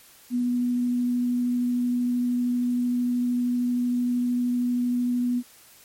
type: tone with vibrato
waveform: sine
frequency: 244.8 Hz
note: B3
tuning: 15 cents flat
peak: -21 dBFS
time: 0.3-5.43 s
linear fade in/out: 50 ms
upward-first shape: triangle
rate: 13 Hz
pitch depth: 8 cents each way
effects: white hiss -52 dBFS RMS until 5.84 s + MP3 64 kbps